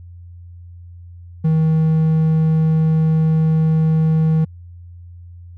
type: tone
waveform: triangle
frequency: 158.9 Hz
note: D#3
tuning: 37 cents sharp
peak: -10 dBFS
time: 1.44-4.45 s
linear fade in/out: 10 ms
effects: added 87 Hz sine -35 dBFS peak until 5.57 s